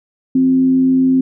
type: tone with frequency modulation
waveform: sine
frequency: 261.5 Hz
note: C4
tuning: 1 cent flat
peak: -9 dBFS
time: 0.35-1.21 s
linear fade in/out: 5 ms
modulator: 93.2 Hz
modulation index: 0.22
effects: none